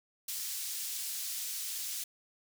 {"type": "high-pass noise", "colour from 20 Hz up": "pink", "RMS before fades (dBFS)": -38, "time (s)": [0.28, 2.04], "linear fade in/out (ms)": 5, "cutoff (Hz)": 5000, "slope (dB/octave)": 12, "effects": []}